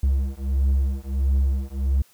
triangle beating tone pair, 66.8 / 68.3 Hz, C2 / C#2, +36 / -25 cents, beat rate 1.5 Hz, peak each -20 dBFS, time 0.03-2.02 s, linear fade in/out 5 ms, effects white hiss -57 dBFS RMS until 2.13 s

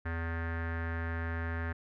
square tone with low-pass filter, 83 Hz, E2, 12 cents sharp, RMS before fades -35 dBFS, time 0.05-1.73 s, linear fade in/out 10 ms, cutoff 1700 Hz, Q 6.1, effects none

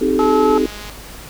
sine chord, A half-diminished seventh, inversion first, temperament equal with one note detuned, 261.6 / 311.1 / 392 / 431.9 Hz, C4 / Eb4 / G4 / A4, 0 / 0 / 0 / -32 cents, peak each -19 dBFS, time 0.01-0.66 s, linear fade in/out 5 ms
click train, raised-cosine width 0.2 ms, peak -17 dBFS, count 148, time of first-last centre 0.19-0.897 s, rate 208 Hz
harmonic tone, 431.1 Hz, A4, 35 cents flat, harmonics 1 / 2 / 3, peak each -20 / -19 / -21 dBFS, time 0.19-0.58 s, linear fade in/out 2 ms
effects added 50 Hz sine -36 dBFS peak until 1.29 s + pink hiss -36 dBFS RMS until 1.29 s

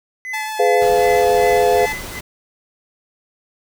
triangle tone with tremolo, 2026 Hz, B6, 44 cents sharp, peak -21 dBFS, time 0.25-2.19 s, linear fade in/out 0 ms, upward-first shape sine, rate 2.6 Hz, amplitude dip 100%
sawtooth tone with vibrato, 865 Hz, A5, 30 cents flat, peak -20 dBFS, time 0.33-1.93 s, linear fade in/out 10 ms, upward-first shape sine, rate 7.2 Hz, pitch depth 10 cents each way
sine chord, F diminished, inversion first, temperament just, 419.1 / 502.9 / 698.5 Hz, Ab4 / Cb5 / F5, +16 / +31 / 0 cents, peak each -16 dBFS, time 0.59-1.86 s, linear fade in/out 10 ms
pink noise, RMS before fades -31 dBFS, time 0.81-2.21 s, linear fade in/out 10 ms
effects none

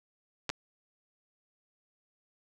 clicks, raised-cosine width 0.2 ms, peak -15 dBFS, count 2, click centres 0.493 / 0.5 s, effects none

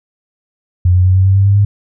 sine tone with pitch steps, 89.4 / 91.07 / 92.77 / 94.5 / 96.26 / 98.06 / 99.89 / 101.75 Hz, F2 / F#2 / F#2 / F#2 / G2 / G2 / G2 / G#2, +41 / -27 / +5 / +37 / -31 / +1 / +33 / -35 cents, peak -6 dBFS, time 0.85-1.65 s, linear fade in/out 5 ms, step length 100 ms, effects none

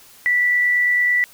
sine tone with amplitude modulation, 1964 Hz, B6, 10 cents flat, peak -13 dBFS, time 0.26-1.24 s, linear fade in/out 0 ms, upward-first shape sine, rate 89 Hz, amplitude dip 25%, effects white hiss -47 dBFS RMS until 1.33 s

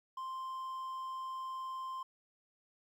triangle tone, 1046.5 Hz, C6, in tune, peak -37 dBFS, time 0.17-2.03 s, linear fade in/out 5 ms, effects 12-bit

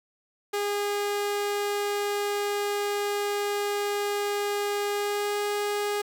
sawtooth tone with pitch glide, 408.9 to 412 Hz, G#4 to G#4, -27 to -14 cents, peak -22 dBFS, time 0.53-6.02 s, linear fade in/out 10 ms, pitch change +13 cents, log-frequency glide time 4.91-5.4 s, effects 8-bit

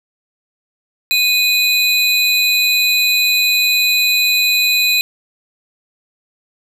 square tone pair together, 2489 / 4004 Hz, D#7 / B7, 0 / +23 cents, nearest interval minor sixth, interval 823 cents, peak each -15 dBFS, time 1.11-5.01 s, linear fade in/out 0 ms, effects none

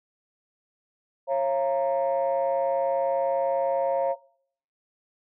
sine tone cluster, 545 / 685 / 930 Hz, C#5 / F5 / A#5, -29 / -34 / -4 cents, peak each -22 / -27 / -30 dBFS, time 1.27-4.16 s, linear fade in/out 50 ms, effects noise-tail reverb RT60 0.6 s tail -21 dB re dry + tanh soft clip ceiling -16 dBFS

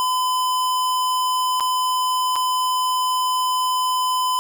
square tone with dropouts, 1013 Hz, B5, 44 cents sharp, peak -19 dBFS, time 0-4.39 s, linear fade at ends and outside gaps 0 ms, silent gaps 1.599-1.606 / 2.357-2.362 s, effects 9-bit

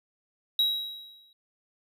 triangle tone with exponential decay, 3852 Hz, B7, 44 cents flat, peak -18 dBFS, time 0.59-1.33 s, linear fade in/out 2 ms, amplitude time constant 160 ms, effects none

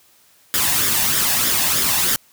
white noise with flanger, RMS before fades -18 dBFS, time 0.54-2.16 s, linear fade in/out 0 ms, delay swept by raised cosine 0.57 to 1.14 ms, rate 3.2 Hz, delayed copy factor +0.55, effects white hiss -54 dBFS RMS until 2.32 s + high-pass 60 Hz 12 dB/octave

